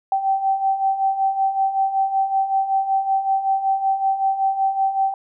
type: beating tone pair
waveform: sine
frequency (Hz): 772 / 777.3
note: G5 / G5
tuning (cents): -27 / -15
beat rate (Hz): 5.3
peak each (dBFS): -24 / -18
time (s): 0.12-5.14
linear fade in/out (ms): 2
effects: none